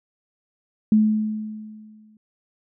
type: tone with exponential decay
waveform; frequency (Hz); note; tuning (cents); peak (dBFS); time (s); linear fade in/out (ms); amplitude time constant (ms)
sine; 215.1; A3; -39; -11; 0.92-2.17; 2; 270
effects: none